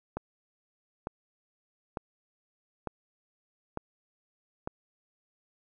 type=click train; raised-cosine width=1 ms; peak=-19 dBFS; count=6; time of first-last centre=0.17-4.675 s; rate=1.11 Hz; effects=none